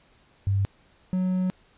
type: tone pair in turn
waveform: sine / triangle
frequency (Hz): 98.5 / 184.5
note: G2 / F#3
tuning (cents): +9 / -5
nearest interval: major seventh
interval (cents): 1086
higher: second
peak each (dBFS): -20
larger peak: neither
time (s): 0.47-0.65 / 1.13-1.5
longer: second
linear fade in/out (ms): 0
effects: pink hiss -60 dBFS RMS until 1.77 s + resampled to 8000 Hz